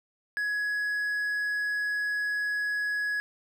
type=tone; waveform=triangle; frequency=1677 Hz; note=G#6; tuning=16 cents sharp; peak=-25 dBFS; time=0.37-3.2 s; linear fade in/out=0 ms; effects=none